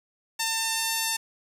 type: tone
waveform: 5% pulse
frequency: 899 Hz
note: A5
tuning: 37 cents sharp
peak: -13 dBFS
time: 0.39-1.17 s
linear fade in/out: 10 ms
effects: resampled to 32000 Hz + 9-bit